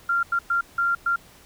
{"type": "tone bursts at uneven times", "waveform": "sine", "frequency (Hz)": 1386, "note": "F6", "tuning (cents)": -14, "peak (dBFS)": -19, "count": 5, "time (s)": [[0.09, 0.23], [0.32, 0.39], [0.5, 0.61], [0.78, 0.95], [1.06, 1.16]], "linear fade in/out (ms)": 5, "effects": ["pink hiss -51 dBFS RMS until 1.45 s"]}